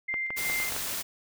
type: tone with tremolo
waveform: sine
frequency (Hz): 2093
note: C7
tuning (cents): 0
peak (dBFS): -28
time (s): 0.08-0.7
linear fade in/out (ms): 10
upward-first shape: square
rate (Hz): 2.7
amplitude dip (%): 35
type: clicks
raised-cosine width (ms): 0.5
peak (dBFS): -21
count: 6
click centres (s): 0.141 / 0.305 / 0.499 / 0.601 / 0.721 / 0.764
type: noise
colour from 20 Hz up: white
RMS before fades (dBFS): -33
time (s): 0.36-1.03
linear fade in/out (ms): 20
effects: none